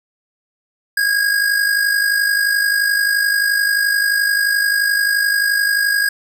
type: tone with amplitude modulation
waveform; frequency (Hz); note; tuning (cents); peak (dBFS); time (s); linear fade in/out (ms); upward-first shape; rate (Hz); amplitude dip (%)
square; 1638; G#6; -24; -12; 0.97-6.09; 5; sine; 51.5; 55
effects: none